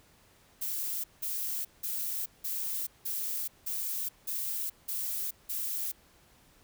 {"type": "noise bursts", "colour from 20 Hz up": "violet", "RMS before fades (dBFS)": -34, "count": 9, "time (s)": [0.61, 5.92], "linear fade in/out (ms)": 10, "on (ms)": 430, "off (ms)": 180, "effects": ["pink hiss -62 dBFS RMS until 6.63 s"]}